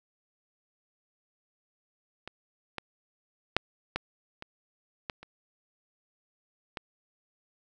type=clicks; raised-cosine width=0.3 ms; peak=-23 / -18 / -6 / -13 / -24 / -17 / -30 / -19 dBFS; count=8; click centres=2.276 / 2.783 / 3.566 / 3.96 / 4.424 / 5.098 / 5.23 / 6.772 s; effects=none